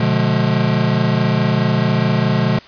square chord, B diminished seventh, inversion none, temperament just, 123.47 / 148.16 / 177.8 / 213.4 Hz, B2 / D3 / F3 / Ab3, 0 / +16 / +31 / +47 cents, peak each -19 / -20 / -21 / -20 dBFS, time 0-2.59 s, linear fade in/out 5 ms, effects white hiss -41 dBFS RMS until 2.67 s + resampled to 11025 Hz

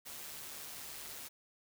white noise with amplitude modulation, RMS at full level -45 dBFS, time 0.05-1.29 s, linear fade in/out 20 ms, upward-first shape sine, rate 148 Hz, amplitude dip 40%, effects none

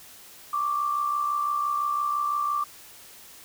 sine tone pair together, 1108.8 / 1174.7 Hz, C#6 / D6, 0 / 0 cents, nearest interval minor second, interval 100 cents, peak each -32 / -24 dBFS, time 0.53-2.64 s, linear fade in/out 5 ms, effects white hiss -48 dBFS RMS until 3.44 s

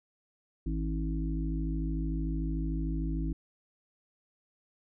harmonic tone, 53.4 Hz, G#1, 49 cents sharp, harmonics 1 / 3 / 5 / 6, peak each -31 / -36 / -38 / -39 dBFS, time 0.66-3.33 s, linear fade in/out 5 ms, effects none

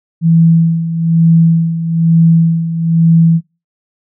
sine tone with tremolo, 165.1 Hz, E3, 3 cents sharp, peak -4 dBFS, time 0.21-3.41 s, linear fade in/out 50 ms, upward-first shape sine, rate 1.1 Hz, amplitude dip 70%, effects noise-tail reverb RT60 0.3 s tail -24 dB re dry

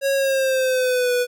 square tone with pitch glide, 549 to 491.9 Hz, C#5 to B4, -17 to -7 cents, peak -18 dBFS, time 0.01-1.27 s, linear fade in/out 50 ms, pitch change -190 cents, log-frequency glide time 0.14-1.12 s, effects none

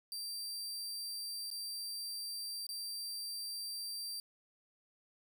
sawtooth tone with dropouts, 4699 Hz, D8, in tune, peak -37 dBFS, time 0.12-4.2 s, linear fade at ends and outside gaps 1 ms, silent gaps 1.503-1.513 / 2.667-2.69 s, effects none

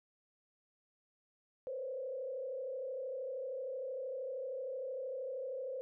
sine tone with frequency modulation, 523.3 Hz, C5, in tune, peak -38 dBFS, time 1.67-5.81 s, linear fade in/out 0 ms, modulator 33 Hz, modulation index 0.99, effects none

